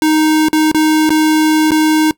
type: tone with dropouts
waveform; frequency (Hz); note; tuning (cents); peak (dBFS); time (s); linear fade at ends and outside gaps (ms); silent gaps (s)
square; 311.1; D#4; 0; -9; 0.02-2.11; 1; 0.485-0.53 / 0.715-0.746 / 1.093-1.104 / 1.708-1.717
effects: noise-tail reverb RT60 0.1 s tail -20 dB re dry